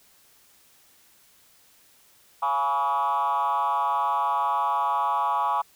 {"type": "tone with frequency modulation", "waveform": "sine", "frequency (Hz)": 984, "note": "B5", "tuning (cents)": -7, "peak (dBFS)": -20, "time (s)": [2.42, 5.62], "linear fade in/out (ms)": 10, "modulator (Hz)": 146, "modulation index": 1.5, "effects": ["tanh soft clip ceiling -18 dBFS", "white hiss -58 dBFS RMS until 5.75 s"]}